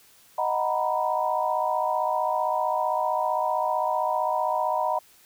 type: chord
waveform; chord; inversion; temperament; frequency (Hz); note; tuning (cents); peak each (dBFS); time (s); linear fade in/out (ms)
sine; B major seventh; first; equal; 622.3 / 740 / 932.3 / 987.8; D#5 / F#5 / A#5 / B5; 0 / 0 / 0 / 0; -28; 0.38-4.99; 5
effects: white hiss -56 dBFS RMS until 5.25 s